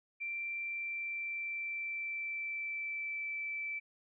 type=tone with pitch glide; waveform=sine; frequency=2354 to 2322 Hz; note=D7 to D7; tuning=+3 to -20 cents; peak=-36 dBFS; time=0.2-3.8 s; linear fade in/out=20 ms; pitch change=-23 cents; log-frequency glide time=0.6-3.25 s; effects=none

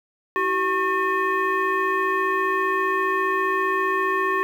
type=tone with frequency modulation; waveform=sine; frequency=1094 Hz; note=C#6; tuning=23 cents flat; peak=-19 dBFS; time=0.36-4.43 s; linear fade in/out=0 ms; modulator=711 Hz; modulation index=1.2; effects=8-bit

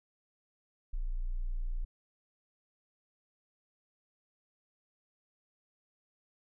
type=tone; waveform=sine; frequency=29.47 Hz; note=A#0; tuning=20 cents sharp; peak=-31 dBFS; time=0.93-1.85 s; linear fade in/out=10 ms; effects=none

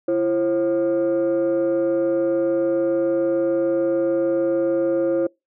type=tone pair together; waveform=sine; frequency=337.5 / 535.7 Hz; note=E4 / C5; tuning=+41 / +41 cents; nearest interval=minor sixth; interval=800 cents; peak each=-18 dBFS; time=0.08-5.27 s; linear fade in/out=5 ms; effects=noise-tail reverb RT60 0.2 s tail -25 dB re dry + tanh soft clip ceiling -14 dBFS

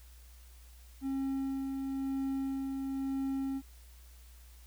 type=tone with tremolo; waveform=triangle; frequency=270 Hz; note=C#4; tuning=45 cents flat; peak=-29 dBFS; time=1.01-3.62 s; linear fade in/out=50 ms; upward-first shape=sine; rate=1 Hz; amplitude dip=30%; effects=added 60 Hz sine -52 dBFS peak until 4.66 s + white hiss -62 dBFS RMS until 4.66 s

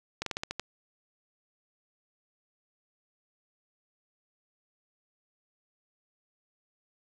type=slowing click train; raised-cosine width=0.2 ms; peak=-15 dBFS; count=7; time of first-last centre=0.22-0.596 s; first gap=43 ms; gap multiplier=1.15; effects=none

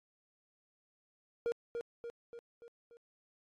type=tone with echo; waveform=triangle; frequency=470 Hz; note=A#4; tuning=14 cents sharp; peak=-29 dBFS; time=1.46-1.52 s; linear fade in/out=0 ms; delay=290 ms; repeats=5; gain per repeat=-5 dB; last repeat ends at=2.97 s; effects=AAC 32 kbps

